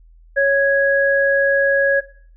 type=tone pair together; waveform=sine; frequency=554.4 / 1661.2 Hz; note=C#5 / G#6; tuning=0 / 0 cents; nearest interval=octave + perfect fifth; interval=1900 cents; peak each=-15 dBFS; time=0.36-2.01 s; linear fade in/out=20 ms; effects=noise-tail reverb RT60 0.5 s tail -17 dB re dry + added 41 Hz sine -44 dBFS peak until 2.36 s